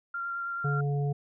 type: tone with vibrato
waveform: sine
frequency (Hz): 1384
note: F6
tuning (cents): -16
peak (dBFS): -31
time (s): 0.14-0.81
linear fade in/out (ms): 5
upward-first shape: sine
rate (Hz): 9.3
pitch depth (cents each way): 11
type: harmonic tone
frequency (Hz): 142.7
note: D3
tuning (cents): -49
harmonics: 1 / 3 / 5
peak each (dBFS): -26 / -36 / -40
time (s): 0.64-1.13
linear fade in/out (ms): 10
effects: none